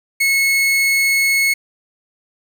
40% pulse tone, 2188 Hz, C#7, 23 cents flat, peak -12 dBFS, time 0.2-1.54 s, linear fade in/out 10 ms, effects none

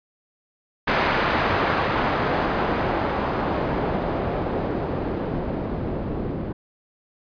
white noise with low-pass filter sweep, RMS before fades -24 dBFS, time 0.87-6.53 s, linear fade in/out 10 ms, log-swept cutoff 1600 to 330 Hz, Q 0.78, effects resampled to 11025 Hz

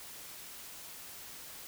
silence, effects white hiss -48 dBFS RMS until 1.67 s

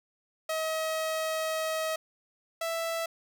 sawtooth tone pair in turn, 636 / 660.9 Hz, D#5 / E5, +38 / +4 cents, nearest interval minor second, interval 66 cents, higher second, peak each -25 / -26 dBFS, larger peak first, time 0.49-1.96 / 2.61-3.06 s, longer first, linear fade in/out 5 ms, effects none

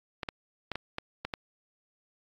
clicks, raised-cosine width 0.3 ms, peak -17 dBFS, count 7, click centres 0.232 / 0.288 / 0.717 / 0.756 / 0.984 / 1.25 / 1.338 s, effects AAC 48 kbps

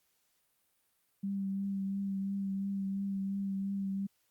sine tone with vibrato, 196 Hz, G3, in tune, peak -32 dBFS, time 1.23-4.07 s, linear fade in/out 10 ms, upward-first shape triangle, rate 2.9 Hz, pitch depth 23 cents each way, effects white hiss -75 dBFS RMS until 4.3 s + Opus 48 kbps

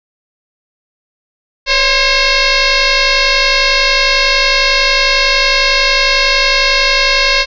sine tone with frequency modulation, 1046.5 Hz, C6, in tune, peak -8 dBFS, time 1.66-7.46 s, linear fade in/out 50 ms, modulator 536 Hz, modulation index 7.5, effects none

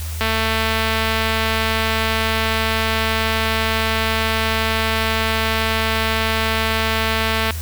click train, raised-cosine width 0.3 ms, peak -4 dBFS, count 1621, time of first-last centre 0.21-7.507 s, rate 222 Hz, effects added 80 Hz sine -24 dBFS peak until 7.61 s + white hiss -34 dBFS RMS until 7.61 s

